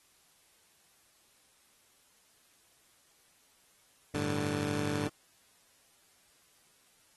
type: chord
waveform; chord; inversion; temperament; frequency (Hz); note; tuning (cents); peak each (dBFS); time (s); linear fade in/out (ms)
15% pulse; G suspended second; none; just; 98 / 110.25 / 147; G2 / A2 / D3; 0 / +4 / +2; -30 / -33 / -28; 4.14-5.08; 5
effects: white hiss -66 dBFS RMS until 7.16 s + AAC 32 kbps